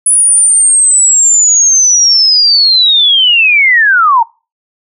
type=linear sweep; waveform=sine; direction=down; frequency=9956 to 880 Hz; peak=-4 dBFS; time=0.06-4.23 s; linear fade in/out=5 ms; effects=noise-tail reverb RT60 0.3 s tail -23 dB re dry